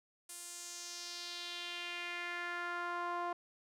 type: tone with band-pass filter sweep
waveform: sawtooth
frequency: 349.2 Hz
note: F4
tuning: in tune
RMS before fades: -42 dBFS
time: 0.29-3.33 s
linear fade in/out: 5 ms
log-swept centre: 9400 to 890 Hz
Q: 2.4
effects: none